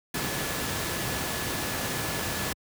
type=tone in noise; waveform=sine; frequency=1716 Hz; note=A6; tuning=44 cents flat; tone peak=-40 dBFS; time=0.14-2.53 s; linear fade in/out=5 ms; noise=pink; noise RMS=-30 dBFS; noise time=0.14-2.53 s; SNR=-13 dB; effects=high-pass 80 Hz 12 dB/octave